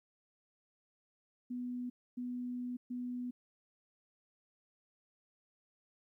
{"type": "tone bursts at uneven times", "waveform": "sine", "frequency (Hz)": 246.9, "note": "B3", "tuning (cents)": 0, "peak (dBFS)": -37, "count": 3, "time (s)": [[1.5, 1.9], [2.17, 2.77], [2.9, 3.31]], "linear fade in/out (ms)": 10, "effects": ["13-bit"]}